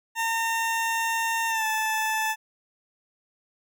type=tone with pitch glide; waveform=20% pulse; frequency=911 to 874.9 Hz; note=A#5 to A5; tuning=-40 to -10 cents; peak=-19 dBFS; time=0.15-2.36 s; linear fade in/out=50 ms; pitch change=-70 cents; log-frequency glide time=1.48-1.65 s; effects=none